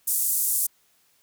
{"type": "band-pass noise", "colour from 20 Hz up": "pink", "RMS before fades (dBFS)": -24, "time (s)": [0.07, 0.67], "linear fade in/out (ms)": 10, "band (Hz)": [8600, 16000], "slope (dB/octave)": 24, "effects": ["white hiss -64 dBFS RMS until 1.22 s"]}